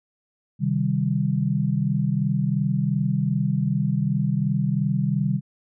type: chord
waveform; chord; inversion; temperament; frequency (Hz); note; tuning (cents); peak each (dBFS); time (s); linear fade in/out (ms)
sine; C minor; none; equal with one note detuned; 132.87 / 155.56 / 196; C3 / Eb3 / G3; +27 / 0 / 0; -24; 0.59-5.41; 50
effects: none